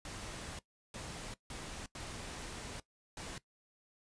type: noise bursts at uneven times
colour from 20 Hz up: pink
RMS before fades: -45 dBFS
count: 5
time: 0.05-0.59 / 0.94-1.34 / 1.5-1.86 / 1.95-2.8 / 3.17-3.38 s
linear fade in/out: 2 ms
effects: noise-tail reverb RT60 0.1 s tail -18 dB re dry + resampled to 22050 Hz